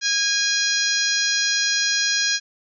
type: harmonic tone with a mistuned harmonic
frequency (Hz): 821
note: G#5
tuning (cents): -20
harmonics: 2 / 3 / 4 / 5 / 6 / 7 / 8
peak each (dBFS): -24 / -30 / -29 / -25 / -25 / -26 / -28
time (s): 0.01-2.4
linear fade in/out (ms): 50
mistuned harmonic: 6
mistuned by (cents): +34
effects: none